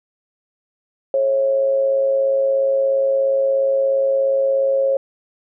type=tone with amplitude modulation; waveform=sine; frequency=543 Hz; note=C#5; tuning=36 cents flat; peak=-12 dBFS; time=1.14-4.97 s; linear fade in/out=2 ms; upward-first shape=sine; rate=117 Hz; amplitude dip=45%; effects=none